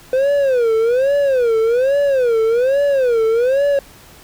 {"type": "tone with vibrato", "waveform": "triangle", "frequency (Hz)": 504, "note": "B4", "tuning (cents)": 35, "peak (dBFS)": -10, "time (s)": [0.13, 3.79], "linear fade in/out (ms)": 2, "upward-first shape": "sine", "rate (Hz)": 1.2, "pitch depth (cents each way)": 220, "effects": ["pink hiss -43 dBFS RMS until 4.23 s"]}